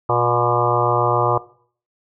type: harmonic tone with a mistuned harmonic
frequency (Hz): 120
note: B2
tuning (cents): -49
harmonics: 1 / 3 / 4 / 5 / 6 / 7 / 8 / 9 / 10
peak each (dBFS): -24 / -24 / -24 / -24 / -24 / -24 / -24 / -24 / -24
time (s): 0.09-1.38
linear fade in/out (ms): 5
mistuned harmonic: 8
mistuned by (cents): +58
effects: noise-tail reverb RT60 0.5 s tail -18 dB re dry